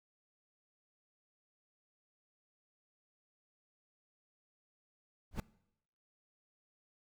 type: noise with exponential growth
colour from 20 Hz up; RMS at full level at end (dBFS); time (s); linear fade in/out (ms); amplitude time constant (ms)
brown; -28; 5.31-5.4; 2; 19
effects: noise-tail reverb RT60 0.8 s tail -21 dB re dry